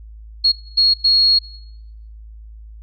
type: tone bursts at uneven times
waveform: sine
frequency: 4308 Hz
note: C8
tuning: 50 cents sharp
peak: -10 dBFS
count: 3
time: 0.44-0.52 / 0.77-0.94 / 1.04-1.39 s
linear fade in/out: 10 ms
effects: noise-tail reverb RT60 0.8 s tail -19 dB re dry + added 54 Hz sine -35 dBFS peak until 2.82 s